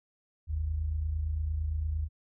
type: tone pair together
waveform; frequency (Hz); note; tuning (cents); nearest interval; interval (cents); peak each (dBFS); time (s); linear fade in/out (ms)
sine; 49 / 77.78; G1 / D#2; 0 / 0; minor sixth; 800; -36 / -29; 0.47-2.09; 50
effects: none